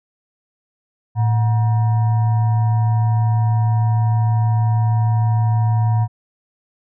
sine tone with frequency modulation, 111.7 Hz, A2, 27 cents sharp, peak -13 dBFS, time 1.15-6.08 s, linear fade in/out 50 ms, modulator 841 Hz, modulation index 0.32, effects none

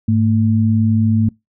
sine tone pair together, 104.4 / 223.4 Hz, G#2 / A3, +10 / +27 cents, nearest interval octave + minor second, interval 1317 cents, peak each -14 dBFS, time 0.08-1.29 s, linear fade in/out 5 ms, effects noise-tail reverb RT60 0.2 s tail -25 dB re dry

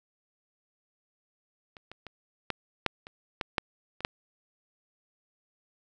clicks, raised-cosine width 0.3 ms, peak -30 / -27 / -26 / -13 / -8 / -27 / -14 / -9 / -26 / -8 dBFS, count 10, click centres 1.768 / 1.916 / 2.067 / 2.503 / 2.863 / 3.069 / 3.412 / 3.582 / 4.006 / 4.049 s, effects none

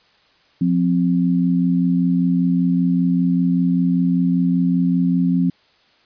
sine tone pair together, 176.47 / 261.6 Hz, F3 / C4, +18 / 0 cents, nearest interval perfect fifth, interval 682 cents, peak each -16 / -18 dBFS, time 0.61-5.5 s, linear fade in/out 5 ms, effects white hiss -56 dBFS RMS until 6.05 s + resampled to 11025 Hz

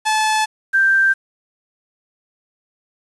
sawtooth / sine tone pair in turn, 866 / 1571.8 Hz, A5 / G6, -28 / +4 cents, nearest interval minor seventh, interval 1032 cents, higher second, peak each -11 / -11 dBFS, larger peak neither, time 0.05-0.46 / 0.73-1.14 s, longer neither, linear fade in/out 20 ms, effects resampled to 24000 Hz + 7-bit

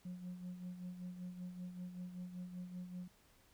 sine tone with tremolo, 180 Hz, F#3, 47 cents flat, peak -40 dBFS, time 0.05-3.08 s, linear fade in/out 5 ms, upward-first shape sine, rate 5.2 Hz, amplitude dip 65%, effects tanh soft clip ceiling -41 dBFS + pink hiss -69 dBFS RMS until 3.53 s

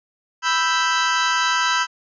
sawtooth chord, E minor, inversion second, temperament equal, 987.8 / 1318.5 / 1568 Hz, B5 / E6 / G6, 0 / 0 / 0 cents, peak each -18 dBFS, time 0.42-1.87 s, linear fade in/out 50 ms, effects resampled to 16000 Hz

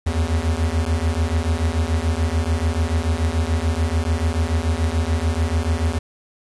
square beating tone pair, 77.78 / 84.68 Hz, D#2 / E2, 0 / +47 cents, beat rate 6.9 Hz, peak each -22 dBFS, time 0.06-5.99 s, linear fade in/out 10 ms, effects resampled to 24000 Hz + 7-bit

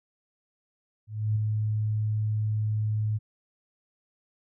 sine tone with ADSR envelope, 107.4 Hz, A2, 41 cents flat, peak -21 dBFS, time 1.07-3.19 s, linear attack 290 ms, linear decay 5 ms, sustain -3 dB, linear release 27 ms, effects none

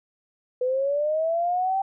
sine linear sweep, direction up, 495.1 to 784 Hz, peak -21 dBFS, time 0.61-1.82 s, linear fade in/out 5 ms, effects none

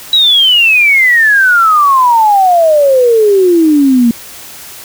sine exponential sweep, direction down, 3919 to 229 Hz, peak -4 dBFS, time 0.13-4.11 s, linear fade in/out 2 ms, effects white hiss -30 dBFS RMS until 4.84 s

